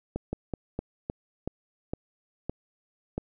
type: slowing click train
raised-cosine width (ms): 2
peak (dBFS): -17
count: 9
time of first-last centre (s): 0.16-3.18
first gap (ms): 170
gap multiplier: 1.22
effects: none